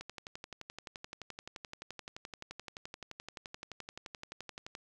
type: click train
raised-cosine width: 0.2 ms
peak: -26 dBFS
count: 56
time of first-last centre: 0.01-4.751 s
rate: 11.6 Hz
effects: none

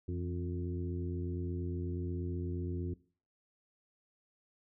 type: harmonic tone with a mistuned harmonic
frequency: 88.4 Hz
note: F2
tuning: 22 cents sharp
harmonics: 1 / 2 / 3 / 4 / 5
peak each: -36 / -43 / -43 / -42 / -53 dBFS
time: 0.08-2.94 s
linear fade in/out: 5 ms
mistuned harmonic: 2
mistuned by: -69 cents
effects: noise-tail reverb RT60 0.4 s tail -19 dB re dry

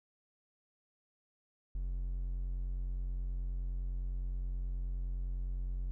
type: tone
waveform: triangle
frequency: 44.82 Hz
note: F1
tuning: 46 cents sharp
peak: -32 dBFS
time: 1.75-5.91 s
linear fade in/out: 0 ms
effects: none

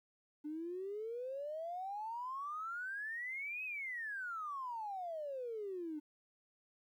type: exponential two-way sweep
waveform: triangle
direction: up then down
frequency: 293.7 to 2579 to 293.7 Hz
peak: -36 dBFS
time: 0.44-6 s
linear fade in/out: 20 ms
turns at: 3.64 s
effects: tanh soft clip ceiling -38 dBFS + 13-bit

